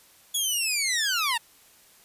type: linear sweep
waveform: 15% pulse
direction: down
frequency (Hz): 3400 to 880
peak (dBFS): -17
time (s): 0.34-1.38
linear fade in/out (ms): 10
effects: white hiss -56 dBFS RMS until 2.04 s + resampled to 32000 Hz